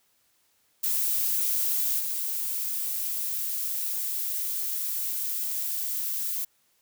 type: noise with level steps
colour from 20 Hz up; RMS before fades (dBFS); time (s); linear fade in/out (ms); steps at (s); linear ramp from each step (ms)
violet; -26 / -30; 0.83-6.45; 10; 1.99; 5
effects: white hiss -68 dBFS RMS until 6.81 s